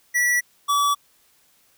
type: tone pair in turn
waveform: square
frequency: 1948 / 1146.6 Hz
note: B6 / D6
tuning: -24 / -42 cents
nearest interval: major sixth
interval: 918 cents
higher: first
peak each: -18 dBFS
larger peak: neither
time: 0.14-0.41 / 0.68-0.95 s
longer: neither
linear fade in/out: 20 ms
effects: white hiss -60 dBFS RMS until 1.77 s